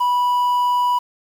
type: tone with quantisation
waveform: triangle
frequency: 982 Hz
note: B5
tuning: 10 cents flat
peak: -13 dBFS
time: 0-0.99 s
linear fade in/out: 10 ms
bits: 7
effects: none